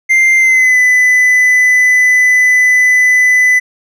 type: tone with pitch glide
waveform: triangle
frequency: 2093 to 2001 Hz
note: C7 to B6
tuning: 0 to +22 cents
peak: -4 dBFS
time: 0.09-3.6 s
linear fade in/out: 20 ms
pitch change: -78 cents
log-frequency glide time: 0.37-0.78 s
effects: none